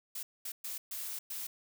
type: noise bursts at uneven times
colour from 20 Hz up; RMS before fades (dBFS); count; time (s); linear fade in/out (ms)
blue; -40; 5; 0.15-0.23 / 0.45-0.52 / 0.64-0.78 / 0.91-1.19 / 1.3-1.47; 5
effects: none